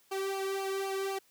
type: tone with flanger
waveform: sawtooth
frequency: 388.4 Hz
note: G4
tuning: 16 cents flat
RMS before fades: -34 dBFS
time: 0.11-1.19 s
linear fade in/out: 10 ms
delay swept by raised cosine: 0.53 to 1.48 ms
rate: 3.9 Hz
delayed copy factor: -0.85
effects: white hiss -66 dBFS RMS until 1.3 s + high-pass 80 Hz 12 dB/octave